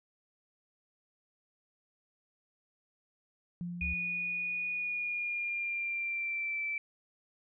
sine tone with exponential decay, 174.61 Hz, F3, in tune, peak -34 dBFS, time 3.61-5.27 s, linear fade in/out 0 ms, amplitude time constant 360 ms
sine tone, 71.1 Hz, C#2, 45 cents sharp, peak -35 dBFS, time 3.81-3.94 s, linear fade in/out 10 ms
sine tone with pitch glide, 2461 to 2326 Hz, D#7 to D7, -20 to -17 cents, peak -32 dBFS, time 3.81-6.78 s, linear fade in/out 2 ms, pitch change -97 cents, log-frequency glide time 4.73-6.62 s
effects none

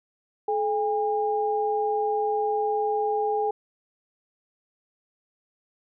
sine tone pair together, 429.1 / 810 Hz, A4 / G#5, -43 / -43 cents, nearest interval major seventh, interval 1100 cents, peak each -25 dBFS, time 0.48-3.51 s, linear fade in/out 5 ms, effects none

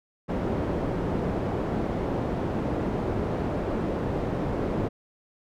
white low-pass noise, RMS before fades -28 dBFS, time 0.28-4.89 s, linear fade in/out 20 ms, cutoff 450 Hz, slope 12 dB/octave, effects none

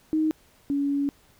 sine tone pair in turn, 312.7 / 282.3 Hz, D#4 / C#4, +9 / +32 cents, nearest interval major second, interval 177 cents, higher first, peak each -20 / -22 dBFS, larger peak first, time 0.13-0.31 / 0.7-1.09 s, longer second, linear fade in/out 0 ms, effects pink hiss -59 dBFS RMS until 1.39 s

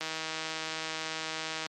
click train, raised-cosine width 0.2 ms, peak -17 dBFS, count 264, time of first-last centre 0.01-1.664 s, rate 159 Hz, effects high-pass 200 Hz 12 dB/octave + MP3 64 kbps

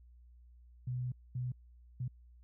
sine tone bursts at uneven times, 125.1 Hz, B2, 23 cents sharp, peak -34 dBFS, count 3, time 0.87-1.12 / 1.35-1.52 / 2-2.08 s, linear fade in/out 5 ms, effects added 60 Hz sine -56 dBFS peak until 2.43 s

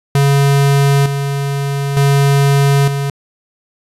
square tone with tremolo, 140 Hz, C#3, 18 cents sharp, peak -9 dBFS, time 0.15-3.1 s, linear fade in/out 2 ms, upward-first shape square, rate 0.55 Hz, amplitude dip 55%, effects resampled to 32000 Hz

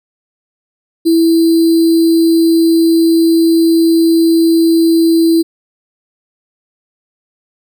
sine tone with sample-and-hold, 329.6 Hz, E4, in tune, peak -6 dBFS, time 1.05-5.43 s, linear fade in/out 20 ms, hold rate 4410 Hz, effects none

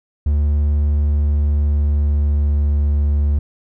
triangle tone with pitch glide, 73.42 to 72.7 Hz, D2 to D2, 0 to -17 cents, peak -11 dBFS, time 0.26-3.39 s, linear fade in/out 5 ms, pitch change -17 cents, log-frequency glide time 1.01-2.8 s, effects none

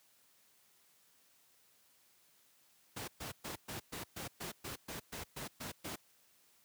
pink noise bursts, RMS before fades -43 dBFS, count 13, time 2.96-5.96 s, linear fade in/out 10 ms, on 120 ms, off 120 ms, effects white hiss -69 dBFS RMS until 6.64 s + high-pass 80 Hz 12 dB/octave

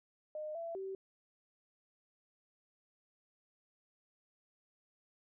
sine tone with pitch steps, 612 / 670 / 384.6 Hz, D#5 / E5 / G4, -29 / +28 / -33 cents, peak -39 dBFS, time 0.35-0.95 s, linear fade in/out 2 ms, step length 200 ms, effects none

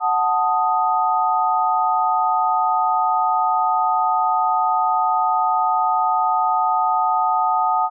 sine chord, D# diminished, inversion first, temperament equal, 740 / 880 / 1244.5 Hz, F#5 / A5 / D#6, 0 / 0 / 0 cents, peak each -20 dBFS, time 0-7.9 s, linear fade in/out 50 ms, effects none

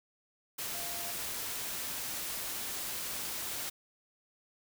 sine tone in noise, 691 Hz, F5, 19 cents flat, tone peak -46 dBFS, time 0.74-1.12 s, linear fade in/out 10 ms, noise white, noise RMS -38 dBFS, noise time 0.58-3.7 s, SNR -11 dB, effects none

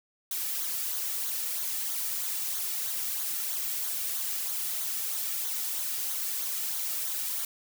blue noise with flanger, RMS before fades -32 dBFS, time 0.31-7.45 s, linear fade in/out 2 ms, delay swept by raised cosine 0.38 to 1.98 ms, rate 3.1 Hz, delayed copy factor -0.55, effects none

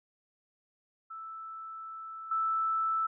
sine tone with level steps, 1318.5 Hz, E6, in tune, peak -40 / -27 dBFS, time 1.1-3.07 s, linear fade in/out 10 ms, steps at 2.31 s, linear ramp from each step 5 ms, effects none

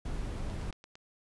brown noise, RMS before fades -36 dBFS, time 0.05-0.71 s, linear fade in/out 5 ms
click train, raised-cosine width 0.2 ms, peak -33 dBFS, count 5, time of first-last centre 0.5-0.955 s, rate 8.8 Hz
effects resampled to 24000 Hz

